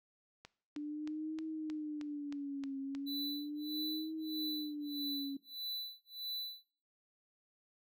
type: click train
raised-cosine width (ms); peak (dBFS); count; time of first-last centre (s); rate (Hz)
0.2; -32; 9; 0.45-2.95; 3.2
type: tone with vibrato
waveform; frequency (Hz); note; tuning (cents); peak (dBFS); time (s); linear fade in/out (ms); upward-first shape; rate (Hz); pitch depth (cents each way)
sine; 293.7; D4; 0; -38; 0.76-5.37; 5; triangle; 0.37; 140
type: tone with tremolo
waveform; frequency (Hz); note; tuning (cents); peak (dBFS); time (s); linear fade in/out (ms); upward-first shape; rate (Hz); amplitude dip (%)
square; 3983; B7; +14; -39; 3.06-6.68; 20; sine; 1.6; 100
effects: noise-tail reverb RT60 0.5 s tail -19 dB re dry